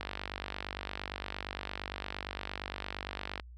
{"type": "click train", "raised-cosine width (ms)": 0.3, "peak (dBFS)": -20, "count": 166, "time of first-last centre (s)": [0.01, 3.398], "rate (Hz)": 48.7, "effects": ["added 60 Hz sine -47 dBFS peak until 3.57 s"]}